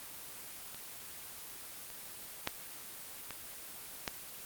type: clicks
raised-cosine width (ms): 0.2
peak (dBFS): -28 / -30 / -14 / -23 / -15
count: 5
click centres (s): 0.746 / 1.902 / 2.474 / 3.307 / 4.078
effects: white hiss -47 dBFS RMS until 4.45 s + Opus 24 kbps